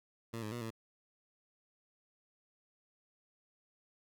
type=tone with pitch steps; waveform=15% pulse; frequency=114.8 / 107 / 119.9 / 112.4 Hz; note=A#2 / A2 / A#2 / A2; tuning=-26 / -48 / +49 / +37 cents; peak=-33 dBFS; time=0.33-0.706 s; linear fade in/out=10 ms; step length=94 ms; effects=none